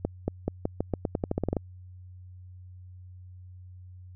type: accelerating click train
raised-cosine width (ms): 2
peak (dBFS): -13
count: 15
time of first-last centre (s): 0.05-1.567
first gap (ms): 230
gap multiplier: 0.87
effects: added 91 Hz sine -44 dBFS peak until 4.15 s